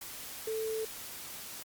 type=tone in noise; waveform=sine; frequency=441.1 Hz; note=A4; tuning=4 cents sharp; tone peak=-32 dBFS; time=0.47-0.85 s; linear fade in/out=5 ms; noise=white; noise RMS=-44 dBFS; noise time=0.01-1.63 s; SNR=+9 dB; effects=Opus 48 kbps